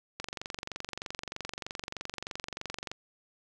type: click train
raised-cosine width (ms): 0.2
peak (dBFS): -19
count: 64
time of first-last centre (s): 0.2-2.916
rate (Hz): 23.2
effects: none